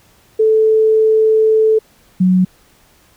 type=tone pair in turn; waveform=sine; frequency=438.1 / 184.2 Hz; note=A4 / F#3; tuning=-7 / -7 cents; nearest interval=octave + minor third; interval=1500 cents; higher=first; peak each=-8 dBFS; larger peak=neither; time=0.39-1.79 / 2.2-2.45 s; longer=first; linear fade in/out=10 ms; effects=pink hiss -51 dBFS RMS until 3.16 s